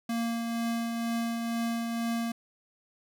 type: tone with tremolo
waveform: square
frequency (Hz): 231.7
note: A#3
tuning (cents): -10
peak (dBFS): -28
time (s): 0.09-2.32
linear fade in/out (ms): 5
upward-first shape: triangle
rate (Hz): 2.1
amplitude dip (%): 35
effects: none